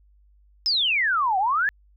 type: exponential two-way sweep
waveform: sine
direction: down then up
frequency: 5274 to 733 to 1778 Hz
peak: -19 dBFS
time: 0.66-1.69 s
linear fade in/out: 0 ms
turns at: 1.38 s
effects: added 50 Hz sine -54 dBFS peak until 1.96 s